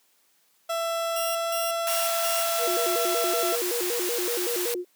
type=tone with pitch glide; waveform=30% pulse; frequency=667 to 671.6 Hz; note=E5 to E5; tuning=+20 to +32 cents; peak=-23 dBFS; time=0.69-3.56 s; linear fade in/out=10 ms; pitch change=+12 cents; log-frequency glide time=1.18-1.65 s
type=tone bursts; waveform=5% pulse; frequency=2794 Hz; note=F7; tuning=in tune; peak=-21 dBFS; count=4; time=1.16-2.43 s; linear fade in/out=2 ms; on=190 ms; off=170 ms
type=high-pass noise; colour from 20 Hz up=white; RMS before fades=-30 dBFS; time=1.87-4.74 s; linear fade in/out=0 ms; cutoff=570 Hz; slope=96 dB/octave
type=tone with vibrato; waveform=sine; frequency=413.2 Hz; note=G#4; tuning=9 cents flat; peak=-27 dBFS; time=2.58-4.85 s; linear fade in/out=50 ms; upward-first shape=square; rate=5.3 Hz; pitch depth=250 cents each way
effects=white hiss -65 dBFS RMS until 4.95 s + high-pass 200 Hz 12 dB/octave